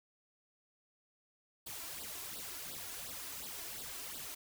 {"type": "noise with flanger", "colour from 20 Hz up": "white", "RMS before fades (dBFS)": -45, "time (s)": [1.66, 4.35], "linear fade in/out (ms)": 10, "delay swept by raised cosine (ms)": [0.22, 3.02], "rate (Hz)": 2.8, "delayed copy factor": 0.8, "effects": []}